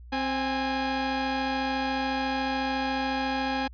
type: tone pair together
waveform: sawtooth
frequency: 263 / 823 Hz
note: C4 / G#5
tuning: +9 / -16 cents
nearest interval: octave + minor sixth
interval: 1975 cents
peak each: -25 dBFS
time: 0.12-3.68 s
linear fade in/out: 10 ms
effects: added 60 Hz sine -43 dBFS peak until 3.73 s + resampled to 11025 Hz